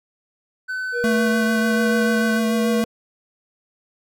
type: tone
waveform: triangle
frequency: 1513 Hz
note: F#6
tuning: 38 cents sharp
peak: -22 dBFS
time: 0.68-2.4 s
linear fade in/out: 20 ms
type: tone with tremolo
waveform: triangle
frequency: 480 Hz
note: B4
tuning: 49 cents flat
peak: -19 dBFS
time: 0.92-2.85 s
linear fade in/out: 50 ms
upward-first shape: sine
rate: 1.2 Hz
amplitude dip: 50%
type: tone with vibrato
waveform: square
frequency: 221.7 Hz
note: A3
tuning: 13 cents sharp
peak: -19 dBFS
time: 1.04-2.84 s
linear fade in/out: 0 ms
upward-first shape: sine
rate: 6.8 Hz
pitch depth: 17 cents each way
effects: none